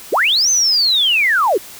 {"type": "linear two-way sweep", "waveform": "sine", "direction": "up then down", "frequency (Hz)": [252.3, 6272, 319.1], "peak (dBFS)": -11, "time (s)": [0.12, 1.58], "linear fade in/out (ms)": 10, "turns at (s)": 0.5, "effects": ["white hiss -36 dBFS RMS until 1.79 s"]}